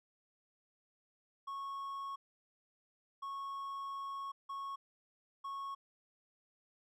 triangle tone bursts at uneven times, 1101 Hz, C#6, 12 cents flat, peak -38 dBFS, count 4, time 1.47-2.16 / 3.22-4.32 / 4.49-4.76 / 5.44-5.75 s, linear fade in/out 10 ms, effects none

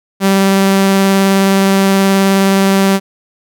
sawtooth tone with vibrato, 194.5 Hz, G3, 13 cents flat, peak -4 dBFS, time 0.2-3 s, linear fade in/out 50 ms, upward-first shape triangle, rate 19 Hz, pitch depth 10 cents each way, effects none

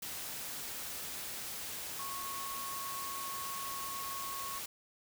sine tone in noise, 1100 Hz, C#6, 14 cents flat, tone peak -41 dBFS, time 1.99-4.59 s, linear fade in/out 5 ms, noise white, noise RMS -42 dBFS, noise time 0.02-4.66 s, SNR -2 dB, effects none

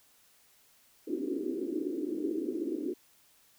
pink band-pass noise, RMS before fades -34 dBFS, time 1.07-2.94 s, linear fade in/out 10 ms, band 280 to 380 Hz, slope 48 dB/octave, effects white hiss -64 dBFS RMS until 3.58 s

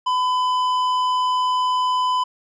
triangle tone with tanh clipping, 1006 Hz, B5, 32 cents sharp, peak -19 dBFS, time 0.06-2.24 s, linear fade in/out 10 ms, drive 14 dB, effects none

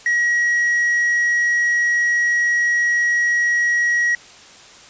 triangle tone with quantisation, 1907 Hz, A#6, 39 cents sharp, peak -13 dBFS, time 0.06-4.15 s, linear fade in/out 2 ms, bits 7, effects white hiss -43 dBFS RMS until 4.89 s + resampled to 16000 Hz

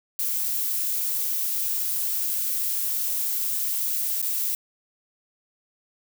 violet noise with dropouts, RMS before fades -26 dBFS, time 0.19-4.55 s, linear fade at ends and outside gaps 1 ms, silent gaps 4.217-4.226 s, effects none

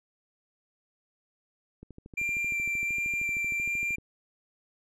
click train, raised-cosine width 3 ms, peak -32 dBFS, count 29, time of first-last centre 1.83-3.984 s, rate 13 Hz
triangle tone with vibrato, 2368 Hz, D7, 14 cents sharp, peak -26 dBFS, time 2.17-3.96 s, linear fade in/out 10 ms, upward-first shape square, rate 1.4 Hz, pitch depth 8 cents each way
effects resampled to 32000 Hz

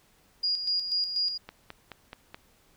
sine tone with tremolo, 4858 Hz, D#8, 42 cents flat, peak -24 dBFS, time 0.43-1.38 s, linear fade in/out 10 ms, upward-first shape square, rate 4.1 Hz, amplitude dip 55%
click train, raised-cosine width 0.3 ms, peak -24 dBFS, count 5, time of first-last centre 1.49-2.345 s, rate 4.68 Hz
effects pink hiss -63 dBFS RMS until 2.76 s

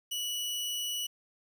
sawtooth tone, 2943 Hz, F#7, 10 cents flat, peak -29 dBFS, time 0.11-1.07 s, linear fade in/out 10 ms, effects 10-bit

